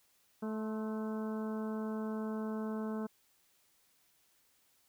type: harmonic tone with a mistuned harmonic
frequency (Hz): 217.9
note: A3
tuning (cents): -17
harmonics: 1 / 2 / 3 / 4 / 5 / 6 / 7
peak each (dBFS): -36 / -42 / -48 / -51 / -51 / -53 / -56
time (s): 0.42-3.07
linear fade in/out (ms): 10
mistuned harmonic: 5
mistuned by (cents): -36
effects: white hiss -71 dBFS RMS until 4.88 s